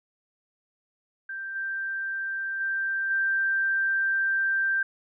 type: tone with level steps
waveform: sine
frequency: 1573 Hz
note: G6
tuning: 6 cents sharp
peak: -32 / -28 / -25 / -22 dBFS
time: 1.29-4.83 s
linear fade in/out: 5 ms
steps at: 1.55 / 2.6 / 3.1 s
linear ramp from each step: 10 ms
effects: none